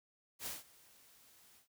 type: noise with ADSR envelope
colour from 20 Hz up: white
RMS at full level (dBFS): -41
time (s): 0.39-1.68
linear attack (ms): 72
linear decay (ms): 170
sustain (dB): -23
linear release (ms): 110
effects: none